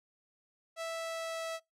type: tone with pitch glide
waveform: sawtooth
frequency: 658 to 653.8 Hz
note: E5 to E5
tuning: -3 to -14 cents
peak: -32 dBFS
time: 0.76-1.6 s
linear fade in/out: 50 ms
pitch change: -11 cents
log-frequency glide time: 0.95-1.48 s
effects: noise-tail reverb RT60 0.2 s tail -24 dB re dry + low-pass 10000 Hz 12 dB/octave